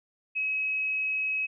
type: tone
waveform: sine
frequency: 2556 Hz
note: D#7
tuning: 46 cents sharp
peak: -26 dBFS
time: 0.35-1.47 s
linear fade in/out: 20 ms
effects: none